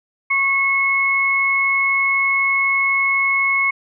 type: tone pair together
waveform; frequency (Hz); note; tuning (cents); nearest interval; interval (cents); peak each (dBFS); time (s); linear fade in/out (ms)
sine; 1100 / 2184; C#6 / C#7; -14 / -26; octave; 1188; -22 / -15; 0.3-3.71; 10
effects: none